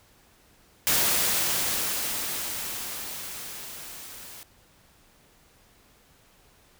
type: noise with level ramp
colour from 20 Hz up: white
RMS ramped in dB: -22 to -44 dBFS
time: 0.87-4.43 s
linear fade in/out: 0 ms
effects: pink hiss -59 dBFS RMS until 6.79 s